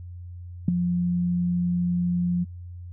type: tone with ADSR envelope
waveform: sine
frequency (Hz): 176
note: F3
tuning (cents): +14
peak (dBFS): -11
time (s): 0.68-2.45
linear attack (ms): 4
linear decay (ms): 8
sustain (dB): -10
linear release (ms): 23
effects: tanh soft clip ceiling -7 dBFS + added 88 Hz sine -36 dBFS peak until 2.92 s